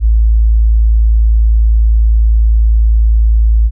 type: tone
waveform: sine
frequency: 55 Hz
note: A1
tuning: in tune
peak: -5 dBFS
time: 0-3.71 s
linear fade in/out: 50 ms
effects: none